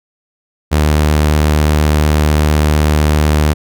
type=tone; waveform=sawtooth; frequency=75.7 Hz; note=D#2; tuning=47 cents flat; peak=-5 dBFS; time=0.71-3.54 s; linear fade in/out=20 ms; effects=none